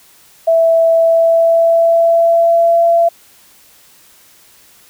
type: tone with pitch glide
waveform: sine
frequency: 659.3 to 676.7 Hz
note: E5 to E5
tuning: 0 to +45 cents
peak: -7 dBFS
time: 0.47-3.09 s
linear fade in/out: 10 ms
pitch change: +45 cents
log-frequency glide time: 0.94-2.84 s
effects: white hiss -46 dBFS RMS until 4.89 s